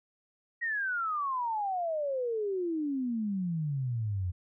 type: exponential sweep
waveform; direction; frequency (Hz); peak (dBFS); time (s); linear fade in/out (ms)
sine; down; 1911 to 86.7; -29; 0.61-4.32; 20
effects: none